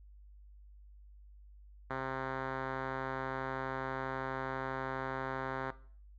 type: tone with low-pass filter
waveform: 5% pulse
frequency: 132.3 Hz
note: C3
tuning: 20 cents sharp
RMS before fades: -38 dBFS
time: 1.9-5.71 s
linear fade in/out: 5 ms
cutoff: 1700 Hz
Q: 1.2
effects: noise-tail reverb RT60 0.5 s tail -18 dB re dry + added 50 Hz sine -53 dBFS peak until 6.18 s